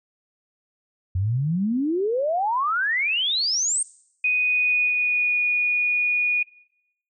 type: exponential sweep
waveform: sine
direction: up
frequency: 87.6 to 8870 Hz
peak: -20 dBFS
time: 1.15-3.83 s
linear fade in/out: 5 ms
type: tone with pitch glide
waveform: sine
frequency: 2489 to 2455 Hz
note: D#7 to D#7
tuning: 0 to -24 cents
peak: -18 dBFS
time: 4.24-6.43 s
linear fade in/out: 5 ms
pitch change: -24 cents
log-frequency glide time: 4.37-5.39 s
effects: noise-tail reverb RT60 0.8 s tail -22 dB re dry